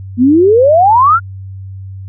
sine exponential sweep, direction up, 231.7 to 1441 Hz, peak -4 dBFS, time 0.17-1.2 s, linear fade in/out 50 ms, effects added 96 Hz sine -24 dBFS peak until 2.08 s

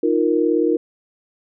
sine chord, Eb suspended second, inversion none, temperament just, 311.1 / 350 / 466.7 Hz, Eb4 / F4 / Bb4, 0 / +4 / +2 cents, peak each -19 dBFS, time 0.03-0.77 s, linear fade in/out 5 ms, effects none

